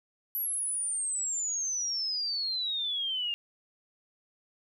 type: exponential sweep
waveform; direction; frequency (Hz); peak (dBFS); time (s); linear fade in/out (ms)
sine; down; 11840 to 2794; -29; 0.35-3.34; 0
effects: 11-bit